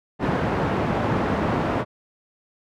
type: band-pass noise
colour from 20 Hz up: pink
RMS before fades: -23 dBFS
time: 0.19-1.85 s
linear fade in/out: 50 ms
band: 100 to 1300 Hz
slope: 12 dB/octave
effects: none